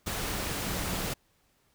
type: tone in noise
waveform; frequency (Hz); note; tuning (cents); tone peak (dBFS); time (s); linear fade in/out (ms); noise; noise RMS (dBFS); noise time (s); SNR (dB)
sine; 186.7; F#3; +16; -38; 0.65-1.06; 10; pink; -33; 0.06-1.14; -8
effects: pink hiss -69 dBFS RMS until 1.74 s